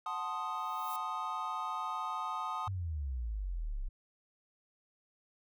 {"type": "chord", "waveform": "triangle", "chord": "F# diminished seventh", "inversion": "none", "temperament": "equal", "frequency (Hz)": [740, 880, 1046.5, 1244.5], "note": ["F#5", "A5", "C6", "Eb6"], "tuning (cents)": [0, 0, 0, 0], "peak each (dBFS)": [-42, -39, -40, -36], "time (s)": [0.06, 2.68], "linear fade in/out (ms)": 2}
{"type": "noise with exponential growth", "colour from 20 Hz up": "violet", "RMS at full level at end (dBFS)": -44, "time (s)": [0.4, 0.96], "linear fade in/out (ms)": 1, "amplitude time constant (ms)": 120}
{"type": "exponential sweep", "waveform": "sine", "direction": "down", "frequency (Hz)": [101, 30.87], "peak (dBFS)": -34, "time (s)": [2.67, 3.89], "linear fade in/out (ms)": 10}
{"effects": []}